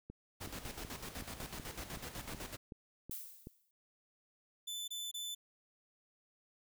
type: click train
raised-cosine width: 3 ms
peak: -34 dBFS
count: 10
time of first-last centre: 0.1-3.471 s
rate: 2.67 Hz
type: noise with tremolo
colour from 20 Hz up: pink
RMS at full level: -44 dBFS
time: 0.4-2.57 s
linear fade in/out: 20 ms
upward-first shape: square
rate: 8 Hz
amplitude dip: 60%
type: noise with exponential decay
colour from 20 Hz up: violet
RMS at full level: -41 dBFS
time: 3.11-3.71 s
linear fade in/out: 2 ms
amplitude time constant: 130 ms
type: tone bursts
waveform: sawtooth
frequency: 3510 Hz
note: A7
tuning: 5 cents flat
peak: -37 dBFS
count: 3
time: 4.67-5.35 s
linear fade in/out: 10 ms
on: 210 ms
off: 25 ms
effects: none